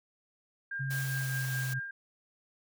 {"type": "tone with tremolo", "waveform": "sine", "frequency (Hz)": 1603, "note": "G6", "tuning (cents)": 38, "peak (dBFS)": -33, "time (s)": [0.71, 1.91], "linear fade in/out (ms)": 5, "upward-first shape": "triangle", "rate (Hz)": 4.9, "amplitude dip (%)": 55}
{"type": "tone with pitch glide", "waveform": "sine", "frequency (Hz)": [134.9, 129.85], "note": ["C#3", "C3"], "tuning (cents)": [-47, -13], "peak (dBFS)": -32, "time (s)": [0.79, 1.8], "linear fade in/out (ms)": 20, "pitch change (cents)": -66, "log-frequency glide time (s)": [0.94, 1.55]}
{"type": "high-pass noise", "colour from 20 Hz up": "white", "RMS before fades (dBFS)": -42, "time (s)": [0.9, 1.74], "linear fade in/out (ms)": 10, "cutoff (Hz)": 400, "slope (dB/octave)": 48}
{"effects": []}